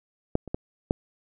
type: clicks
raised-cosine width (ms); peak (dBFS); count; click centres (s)
2; -8 / -25 / -14 / -8; 4; 0.354 / 0.477 / 0.545 / 0.909
effects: none

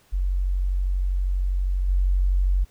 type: tone with level steps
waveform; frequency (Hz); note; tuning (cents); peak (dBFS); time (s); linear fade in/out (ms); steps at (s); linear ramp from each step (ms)
sine; 46.25; F#1; 0; -20 / -17; 0.12-2.65; 20; 1.88; 10
effects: pink hiss -59 dBFS RMS until 2.7 s

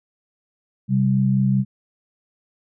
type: tone pair together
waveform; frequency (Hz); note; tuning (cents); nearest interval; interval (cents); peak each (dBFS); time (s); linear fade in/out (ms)
sine; 130.81 / 195.99; C3 / G3; 0 / 0; perfect fifth; 700; -18 / -18; 0.88-1.65; 50
effects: none

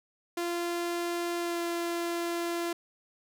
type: tone with pitch glide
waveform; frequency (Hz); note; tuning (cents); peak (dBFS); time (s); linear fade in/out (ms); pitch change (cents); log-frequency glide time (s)
sawtooth; 345.1 to 341.9; F4 to F4; -21 to -37; -26; 0.37-2.73; 5; -16; 1.39-1.6
effects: none

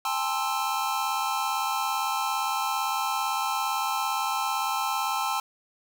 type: chord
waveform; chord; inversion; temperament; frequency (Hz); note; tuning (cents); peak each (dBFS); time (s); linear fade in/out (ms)
square; A minor seventh; third; equal with one note detuned; 802.3 / 880 / 1046.5 / 1318.5; G5 / A5 / C6 / E6; +40 / 0 / 0 / 0; -32; 0.05-5.4; 2
effects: none

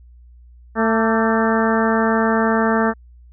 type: harmonic tone with a mistuned harmonic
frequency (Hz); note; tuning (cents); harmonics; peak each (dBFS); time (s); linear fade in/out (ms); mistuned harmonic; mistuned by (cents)
223.3; A3; +26; 1 / 2 / 3 / 4 / 5 / 6 / 7 / 8; -18 / -21 / -23 / -24 / -25 / -26 / -26 / -27; 0.75-2.94; 50; 5; +64
effects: added 60 Hz sine -42 dBFS peak until 3.32 s

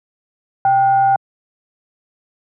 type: tone with frequency modulation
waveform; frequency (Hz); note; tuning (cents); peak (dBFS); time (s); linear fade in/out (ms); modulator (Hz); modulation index
sine; 784; G5; 0; -10; 0.65-1.16; 2; 658; 0.32
effects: high-pass 150 Hz 12 dB/octave

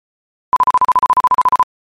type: tone bursts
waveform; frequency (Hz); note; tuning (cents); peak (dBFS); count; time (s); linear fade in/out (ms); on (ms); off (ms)
sine; 1005; B5; +30; -6; 16; 0.53-1.628; 0; 33; 38
effects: MP3 64 kbps

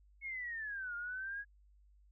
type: linear two-way sweep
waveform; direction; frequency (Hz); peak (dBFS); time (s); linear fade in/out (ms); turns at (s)
sine; down then up; 2200 to 1402 to 1667; -39; 0.21-1.45; 50; 0.95
effects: added 50 Hz sine -62 dBFS peak until 2.11 s

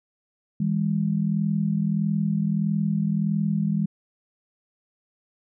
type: tone pair together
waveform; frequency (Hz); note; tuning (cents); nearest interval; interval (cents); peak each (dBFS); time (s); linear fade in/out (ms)
sine; 161.42 / 203; E3 / G#3; -36 / -39; major third; 397; -24 / -23; 0.6-3.86; 5
effects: none

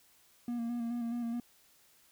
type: tone with vibrato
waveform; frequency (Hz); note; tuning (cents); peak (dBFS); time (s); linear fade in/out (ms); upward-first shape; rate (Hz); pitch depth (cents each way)
triangle; 236; A#3; +22; -31; 0.48-1.4; 2; square; 4.7; 27
effects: white hiss -65 dBFS RMS until 2.11 s

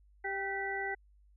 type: harmonic tone with a mistuned harmonic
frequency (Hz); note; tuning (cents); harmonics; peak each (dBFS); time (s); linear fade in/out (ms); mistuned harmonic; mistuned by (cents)
392.8; G4; +4; 1 / 2 / 4 / 5; -40 / -39 / -41 / -37; 0.24-0.95; 10; 4; -45
effects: added 50 Hz sine -60 dBFS peak until 1.36 s

